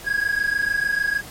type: tone pair together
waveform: triangle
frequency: 1634.5 / 1661.2 Hz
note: G#6 / G#6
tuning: -28 / 0 cents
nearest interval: unison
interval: 28 cents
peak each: -21 / -20 dBFS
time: 0.04-1.22 s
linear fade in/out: 50 ms
effects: pink hiss -39 dBFS RMS until 1.3 s + MP3 64 kbps